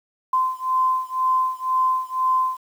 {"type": "beating tone pair", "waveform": "sine", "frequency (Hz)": [1032, 1034], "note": ["C6", "C6"], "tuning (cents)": [-24, -21], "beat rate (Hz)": 2, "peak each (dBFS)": [-21, -22], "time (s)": [0.33, 2.57], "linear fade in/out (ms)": 5, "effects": ["8-bit"]}